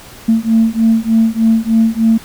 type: beating tone pair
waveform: sine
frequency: 223.2 / 226.5 Hz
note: A3 / A#3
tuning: +25 / -50 cents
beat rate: 3.3 Hz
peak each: -11 dBFS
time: 0.28-2.18 s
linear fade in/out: 10 ms
effects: tanh soft clip ceiling -2 dBFS + pink hiss -36 dBFS RMS until 2.24 s